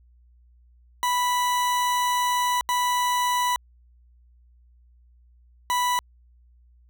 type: tone bursts at uneven times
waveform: 40% pulse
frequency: 986 Hz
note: B5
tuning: 3 cents flat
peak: -20 dBFS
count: 3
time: 1.03-2.61 / 2.69-3.56 / 5.7-5.99 s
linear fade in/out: 0 ms
effects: added 60 Hz sine -53 dBFS peak until 6.89 s